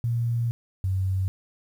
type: tone pair in turn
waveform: sine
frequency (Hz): 117.8 / 94.6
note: A#2 / F#2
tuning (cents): +19 / +39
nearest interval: major third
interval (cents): 380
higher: first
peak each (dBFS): -22 / -22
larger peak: neither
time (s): 0.04-0.51 / 0.84-1.28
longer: first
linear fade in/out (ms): 0
effects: 9-bit